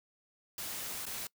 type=noise with dropouts; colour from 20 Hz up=white; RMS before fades=-40 dBFS; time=0.58-1.27 s; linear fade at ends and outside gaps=2 ms; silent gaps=1.055-1.065 s; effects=noise-tail reverb RT60 0.1 s tail -23 dB re dry